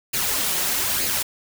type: noise with flanger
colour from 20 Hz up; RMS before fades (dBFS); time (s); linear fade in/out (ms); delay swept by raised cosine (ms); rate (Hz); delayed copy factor
white; -23; 0.13-1.23; 10; 0.43 to 5.53; 1.1; +0.55
effects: none